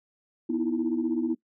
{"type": "tone cluster", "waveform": "sine", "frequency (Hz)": [244.8, 317.4, 333.2], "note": ["B3", "D#4", "E4"], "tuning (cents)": [-15, 35, 19], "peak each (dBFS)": -28, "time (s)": [0.49, 1.35], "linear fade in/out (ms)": 10, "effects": ["noise-tail reverb RT60 0.1 s tail -21 dB re dry", "tanh soft clip ceiling -17 dBFS"]}